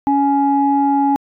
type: tone pair together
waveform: sine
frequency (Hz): 279.9 / 838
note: C#4 / G#5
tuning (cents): +17 / +15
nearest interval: octave + perfect fifth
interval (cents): 1898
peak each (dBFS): -14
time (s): 0.07-1.16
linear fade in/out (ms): 0
effects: tanh soft clip ceiling -4 dBFS